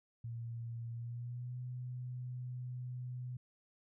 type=tone with pitch glide; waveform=sine; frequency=116.54 to 124.9 Hz; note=A#2 to B2; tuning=0 to +20 cents; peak=-40 dBFS; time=0.24-3.37 s; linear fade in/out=5 ms; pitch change=+120 cents; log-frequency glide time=0.92-1.58 s; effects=none